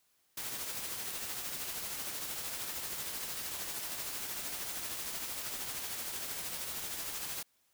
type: noise with tremolo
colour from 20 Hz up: white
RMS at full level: -38 dBFS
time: 0.37-7.43 s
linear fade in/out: 5 ms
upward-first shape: triangle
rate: 13 Hz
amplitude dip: 40%
effects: white hiss -73 dBFS RMS until 7.73 s